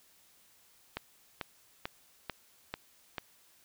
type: click train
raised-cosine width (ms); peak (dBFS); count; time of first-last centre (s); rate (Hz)
0.3; -19; 6; 0.97-3.182; 2.26
effects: white hiss -64 dBFS RMS until 3.64 s